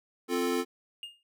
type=chord; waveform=square; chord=F major; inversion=second; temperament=equal; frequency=261.6 / 349.2 / 440 Hz; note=C4 / F4 / A4; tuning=0 / 0 / 0 cents; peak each=-32 dBFS; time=0.28-0.65 s; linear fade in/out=50 ms
type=tone with exponential decay; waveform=triangle; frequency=2831 Hz; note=F7; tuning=23 cents sharp; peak=-33 dBFS; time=1.03-1.23 s; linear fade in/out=1 ms; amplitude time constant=42 ms
effects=none